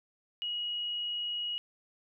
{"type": "tone", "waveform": "sine", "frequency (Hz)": 2900, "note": "F#7", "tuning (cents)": -35, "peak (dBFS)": -32, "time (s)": [0.42, 1.58], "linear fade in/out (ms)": 0, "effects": []}